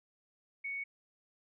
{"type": "tone", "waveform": "sine", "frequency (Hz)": 2224, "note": "C#7", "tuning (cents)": 5, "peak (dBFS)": -36, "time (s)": [0.64, 0.84], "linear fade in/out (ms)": 10, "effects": []}